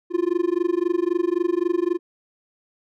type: tone with amplitude modulation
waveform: triangle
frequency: 349.2 Hz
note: F4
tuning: in tune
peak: -13 dBFS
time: 0.1-1.99 s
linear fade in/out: 50 ms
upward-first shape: sine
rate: 23.8 Hz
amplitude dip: 100%
effects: none